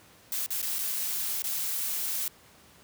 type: noise with dropouts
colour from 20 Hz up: blue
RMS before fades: -31 dBFS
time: 0.32-2.28 s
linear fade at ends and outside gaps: 1 ms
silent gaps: 0.462-0.505 / 0.617-0.627 / 0.785-0.789 / 1.421-1.441 s
effects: pink hiss -56 dBFS RMS until 2.83 s + high-pass 80 Hz 12 dB/octave